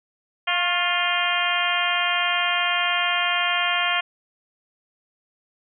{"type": "harmonic tone with a mistuned harmonic", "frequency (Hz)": 351.2, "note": "F4", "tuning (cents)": 10, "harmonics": [2, 3, 4, 5, 6, 7, 8, 9], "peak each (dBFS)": [-28, -28, -28, -28, -28, -28, -28, -28], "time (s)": [0.47, 4.01], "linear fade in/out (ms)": 10, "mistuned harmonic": 3, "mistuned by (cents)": 46, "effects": []}